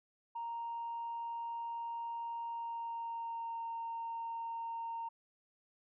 sine tone with pitch glide, 931 to 920.3 Hz, A#5 to A#5, -2 to -22 cents, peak -37 dBFS, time 0.35-5.09 s, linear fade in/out 10 ms, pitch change -20 cents, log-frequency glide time 2.45-3.62 s, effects tanh soft clip ceiling -34 dBFS

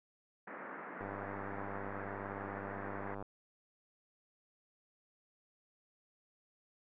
white band-pass noise, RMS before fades -47 dBFS, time 0.47-3.15 s, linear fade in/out 5 ms, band 170 to 1900 Hz, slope 48 dB/octave
click train, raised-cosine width 1 ms, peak -30 dBFS, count 221, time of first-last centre 1.01-3.226 s, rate 99.3 Hz
effects none

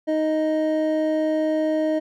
triangle tone pair together, 311.8 / 623.6 Hz, D#4 / D#5, +4 / +4 cents, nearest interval octave, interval 1200 cents, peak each -20 dBFS, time 0.07-2 s, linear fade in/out 20 ms, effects none

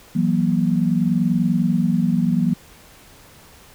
sine tone cluster, 167.3 / 187.9 / 237.5 Hz, E3 / F#3 / A#3, +26 / +27 / +33 cents, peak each -20 dBFS, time 0.15-2.54 s, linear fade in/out 10 ms, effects pink hiss -47 dBFS RMS until 3.74 s

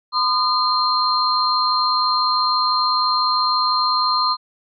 sine tone cluster, 1018 / 1225 / 4178 Hz, C6 / D#6 / C8, -48 / -27 / -3 cents, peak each -20 dBFS, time 0.12-4.37 s, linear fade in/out 50 ms, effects none

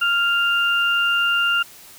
sine tone pair together, 1397 / 2794 Hz, F6 / F7, 0 / 0 cents, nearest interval octave, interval 1200 cents, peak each -18 / -20 dBFS, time 0.01-1.63 s, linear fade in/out 10 ms, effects white hiss -44 dBFS RMS until 1.98 s

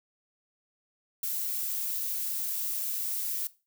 violet noise with amplitude modulation, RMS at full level -31 dBFS, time 1.23-3.47 s, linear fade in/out 2 ms, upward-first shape sine, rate 183 Hz, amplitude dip 25%, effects noise-tail reverb RT60 0.3 s tail -18 dB re dry

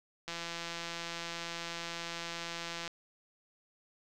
click train, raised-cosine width 0.2 ms, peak -22 dBFS, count 440, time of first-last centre 0.28-2.878 s, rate 169 Hz, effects none

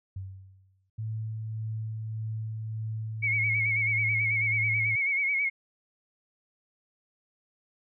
sine tone with exponential decay, 95.5 Hz, G2, 45 cents flat, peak -32 dBFS, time 0.16-0.9 s, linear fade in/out 5 ms, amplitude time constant 160 ms
sine tone with tremolo, 110 Hz, A2, in tune, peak -30 dBFS, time 0.98-4.96 s, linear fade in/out 10 ms, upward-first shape sine, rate 1.7 Hz, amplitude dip 25%
sine tone with vibrato, 2217 Hz, C#7, in tune, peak -24 dBFS, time 3.22-5.5 s, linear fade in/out 20 ms, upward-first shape sine, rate 9.2 Hz, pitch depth 60 cents each way
effects none

